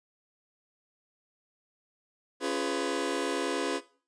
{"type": "chord", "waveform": "sawtooth", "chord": "C# dominant seventh", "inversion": "none", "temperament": "just", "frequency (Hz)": [277.2, 346.5, 415.8, 498.9], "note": ["C#4", "E#4", "G#4", "B4"], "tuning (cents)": [0, -14, 2, 17], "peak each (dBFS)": -30, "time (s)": [2.4, 3.81], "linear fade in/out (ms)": 50, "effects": ["noise-tail reverb RT60 0.4 s tail -17 dB re dry", "resampled to 22050 Hz"]}